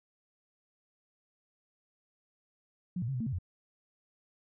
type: tone with pitch steps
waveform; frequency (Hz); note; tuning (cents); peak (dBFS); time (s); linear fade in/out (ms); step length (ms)
sine; 179.2 / 115.5 / 135.7 / 124.8 / 226.3 / 133 / 90.1; F3 / A#2 / C#3 / B2 / A3 / C3 / F#2; +45 / -16 / -36 / +19 / +49 / +29 / -45; -31; 2.96-3.387; 5; 61
effects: none